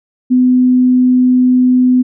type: tone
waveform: sine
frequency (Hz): 252.2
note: B3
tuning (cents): +36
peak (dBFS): -6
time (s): 0.3-2.03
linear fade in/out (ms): 20
effects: none